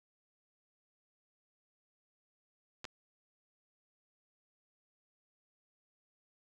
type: clicks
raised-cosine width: 0.2 ms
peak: -25 dBFS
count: 2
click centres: 2.844 / 2.852 s
effects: none